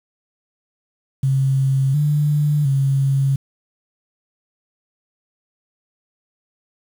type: tone with pitch steps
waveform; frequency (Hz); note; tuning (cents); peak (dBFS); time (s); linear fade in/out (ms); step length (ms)
sine; 134.6 / 148.1 / 136.6; C3 / D3 / C#3; +49 / +15 / -25; -14; 1.23-3.36; 5; 710
effects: 7-bit